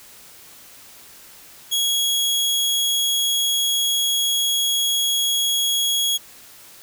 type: tone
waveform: sawtooth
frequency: 3322 Hz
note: G#7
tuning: in tune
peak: -15 dBFS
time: 1.71-6.18 s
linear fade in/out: 20 ms
effects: white hiss -45 dBFS RMS until 6.82 s